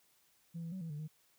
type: tone with pitch steps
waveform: sine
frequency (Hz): 167.4 / 165.8 / 188.2 / 164.2 / 148 / 155.1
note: E3 / E3 / F#3 / E3 / D3 / D#3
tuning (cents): +27 / +10 / +30 / -6 / +14 / -5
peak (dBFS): -38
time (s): 0.54-1.08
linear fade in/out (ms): 20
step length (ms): 90
effects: tanh soft clip ceiling -37 dBFS + white hiss -71 dBFS RMS until 1.38 s